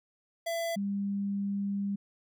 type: tone pair in turn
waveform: square / sine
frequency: 670 / 199.83 Hz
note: E5 / G3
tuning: +28 / +34 cents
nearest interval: octave + major sixth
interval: 2094 cents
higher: first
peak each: -31 / -29 dBFS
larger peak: second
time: 0.46-0.76 / 0.76-1.96 s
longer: second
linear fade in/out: 10 ms
effects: none